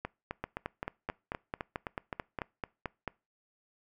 two click trains, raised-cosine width 0.5 ms, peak -20 / -19 dBFS, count 10 / 13, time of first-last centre 0.05-2.388 / 0.44-3.077 s, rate 3.85 / 4.55 Hz, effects noise-tail reverb RT60 0.3 s tail -24 dB re dry

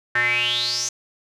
square tone with band-pass filter sweep, 120.7 Hz, B2, 39 cents flat, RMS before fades -22 dBFS, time 0.15-0.89 s, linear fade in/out 5 ms, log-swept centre 1700 to 6400 Hz, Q 9.7, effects none

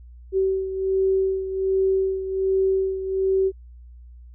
sine beating tone pair, 382.4 / 383.7 Hz, G4 / G4, -43 / -37 cents, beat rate 1.3 Hz, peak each -20 / -26 dBFS, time 0.32-3.52 s, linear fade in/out 50 ms, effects added 60 Hz sine -41 dBFS peak until 4.34 s

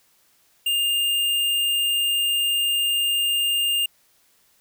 square tone, 2809 Hz, F7, 9 cents sharp, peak -20 dBFS, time 0.66-3.86 s, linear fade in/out 5 ms, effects white hiss -61 dBFS RMS until 4.6 s

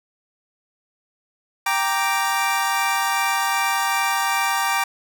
25% pulse chord, G minor, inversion none, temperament equal, 784 / 932.3 / 1174.7 Hz, G5 / Bb5 / D6, 0 / 0 / 0 cents, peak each -20 dBFS, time 1.66-4.84 s, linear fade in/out 5 ms, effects none

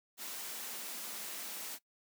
white high-pass noise, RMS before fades -43 dBFS, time 0.17-1.79 s, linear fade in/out 50 ms, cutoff 180 Hz, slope 96 dB/octave, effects noise-tail reverb RT60 0.1 s tail -19 dB re dry

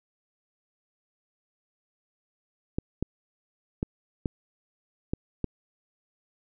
clicks, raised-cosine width 3 ms, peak -14 dBFS, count 6, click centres 2.785 / 3.026 / 3.829 / 4.258 / 5.135 / 5.443 s, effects none

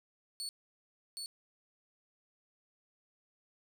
30% pulse tone with echo, 4429 Hz, C#8, 2 cents flat, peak -35 dBFS, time 0.4-0.49 s, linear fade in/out 0 ms, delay 770 ms, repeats 1, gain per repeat -2 dB, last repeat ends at 1.26 s, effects none

